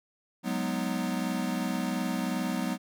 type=chord; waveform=square; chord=G# minor seventh; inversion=third; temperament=equal; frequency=185 / 207.7 / 246.9 / 311.1 Hz; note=F#3 / G#3 / B3 / D#4; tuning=0 / 0 / 0 / 0 cents; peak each=-34 / -36 / -33 / -38 dBFS; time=0.43-2.78 s; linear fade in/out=50 ms; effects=none